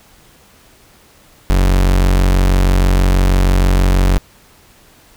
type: tone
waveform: 40% pulse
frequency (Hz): 46.25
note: F#1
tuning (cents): 0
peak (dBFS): -8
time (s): 1.5-4.18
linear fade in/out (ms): 0
effects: pink hiss -47 dBFS RMS until 5.16 s